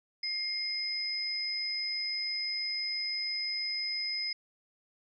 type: tone pair together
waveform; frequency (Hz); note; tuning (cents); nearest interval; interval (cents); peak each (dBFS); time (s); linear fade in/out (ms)
sine; 2120 / 5057; C7 / D#8; +22 / +27; octave + minor third; 1505; -38 / -32; 0.23-4.33; 5
effects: none

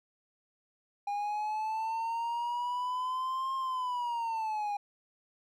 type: linear two-way sweep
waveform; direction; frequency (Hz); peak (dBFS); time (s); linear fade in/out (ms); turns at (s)
triangle; up then down; 810 to 1066 to 810; -29; 1.07-4.77; 5; 3.55
effects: none

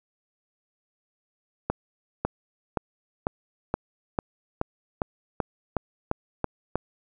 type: accelerating click train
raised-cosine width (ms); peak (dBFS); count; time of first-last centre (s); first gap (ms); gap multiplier
1; -10; 13; 1.7-6.756; 550; 0.95
effects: none

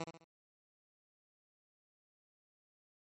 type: tone with echo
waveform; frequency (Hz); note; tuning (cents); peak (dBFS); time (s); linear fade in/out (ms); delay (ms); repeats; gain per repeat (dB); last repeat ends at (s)
10% pulse; 164.81; E3; 0; -29; 0-0.04; 5; 68; 3; -8; 0.244
effects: MP3 32 kbps

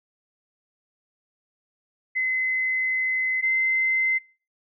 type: tone pair in turn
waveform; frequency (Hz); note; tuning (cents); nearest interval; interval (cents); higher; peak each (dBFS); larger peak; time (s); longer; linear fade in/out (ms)
sine; 2043 / 2067; C7 / C7; -42 / -22; unison; 20; second; -21 / -19; second; 2.15-3.42 / 3.42-4.19; first; 20
effects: noise-tail reverb RT60 0.4 s tail -26 dB re dry

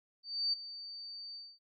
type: tone with ADSR envelope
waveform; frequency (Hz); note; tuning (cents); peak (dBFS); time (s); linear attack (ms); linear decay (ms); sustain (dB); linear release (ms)
sine; 4599; D8; -37; -28; 0.23-1.59; 300; 12; -15; 240
effects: none

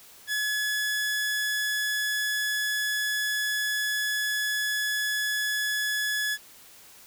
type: tone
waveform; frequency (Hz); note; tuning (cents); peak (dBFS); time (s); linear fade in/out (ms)
sawtooth; 1700; G#6; +40; -22; 0.27-6.38; 50
effects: white hiss -51 dBFS RMS until 7.06 s

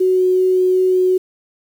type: tone with vibrato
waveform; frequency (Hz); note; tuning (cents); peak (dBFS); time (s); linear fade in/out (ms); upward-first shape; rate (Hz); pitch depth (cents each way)
sine; 370; F#4; 0; -11; 0-1.18; 10; sine; 2.7; 9
effects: 7-bit

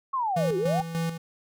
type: linear two-way sweep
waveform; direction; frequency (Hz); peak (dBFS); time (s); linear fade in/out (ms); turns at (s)
sine; down then up; 1109 to 349.2 to 816; -24; 0.13-0.82; 10; 0.57
type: tone with tremolo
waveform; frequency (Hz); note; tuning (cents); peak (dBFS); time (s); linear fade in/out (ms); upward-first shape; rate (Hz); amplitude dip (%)
square; 165.5; E3; +7; -26; 0.36-1.18; 10; square; 3.4; 60
effects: none

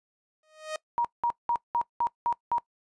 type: tone with exponential growth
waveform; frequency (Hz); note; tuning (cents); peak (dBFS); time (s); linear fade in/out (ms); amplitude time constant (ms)
sawtooth; 622.3; D#5; 0; -25; 0.43-0.76; 2; 70
type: tone bursts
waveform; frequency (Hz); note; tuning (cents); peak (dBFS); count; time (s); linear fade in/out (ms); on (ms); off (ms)
sine; 948; A#5; +29; -22; 7; 0.98-2.582; 0; 66; 190
effects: noise-tail reverb RT60 0.1 s tail -21 dB re dry + resampled to 22050 Hz

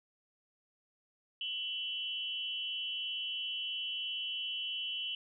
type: tone with amplitude modulation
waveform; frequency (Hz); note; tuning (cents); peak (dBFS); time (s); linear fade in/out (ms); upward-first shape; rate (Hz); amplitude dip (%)
sine; 2982; F#7; +13; -31; 1.41-5.15; 2; sine; 257; 90
effects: none

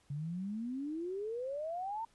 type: exponential sweep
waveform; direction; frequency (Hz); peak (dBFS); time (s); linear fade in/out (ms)
sine; up; 138.59 to 928; -36; 0.1-2.05; 5
effects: pink hiss -69 dBFS RMS until 2.14 s + resampled to 24000 Hz

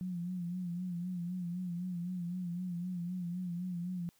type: tone with vibrato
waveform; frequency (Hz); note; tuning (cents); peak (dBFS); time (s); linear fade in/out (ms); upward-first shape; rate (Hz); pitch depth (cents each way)
sine; 177.6; F3; +29; -35; 0.01-4.09; 0; sine; 3.9; 64
effects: white hiss -70 dBFS RMS until 4.19 s

